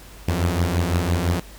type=beating tone pair; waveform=sawtooth; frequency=84.8 / 90.7 Hz; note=E2 / F#2; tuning=+50 / -34 cents; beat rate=5.9 Hz; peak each=-17 / -19 dBFS; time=0.28-1.4 s; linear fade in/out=5 ms; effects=added 50 Hz sine -42 dBFS peak until 1.58 s + pink hiss -45 dBFS RMS until 1.58 s